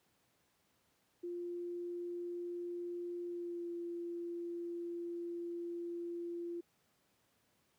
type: tone with pitch glide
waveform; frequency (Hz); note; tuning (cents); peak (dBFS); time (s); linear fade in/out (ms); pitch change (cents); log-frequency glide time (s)
sine; 349.2 to 343.8; F4 to F4; 0 to -27; -39; 1.23-6.61; 10; -27; 3.24-3.71
effects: pink hiss -75 dBFS RMS until 7.78 s + high-pass 100 Hz 12 dB/octave